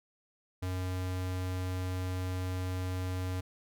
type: tone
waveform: square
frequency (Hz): 92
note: F#2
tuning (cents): -9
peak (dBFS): -33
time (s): 0.62-3.41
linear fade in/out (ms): 10
effects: none